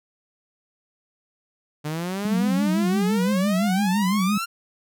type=exponential sweep; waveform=sawtooth; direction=up; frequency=146.83 to 1400 Hz; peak=-22 dBFS; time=1.84-4.46 s; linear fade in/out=20 ms
type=tone with vibrato; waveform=sine; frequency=196 Hz; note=G3; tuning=in tune; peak=-19 dBFS; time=2.25-4.38 s; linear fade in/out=5 ms; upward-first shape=sine; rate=5.9 Hz; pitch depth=130 cents each way
effects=none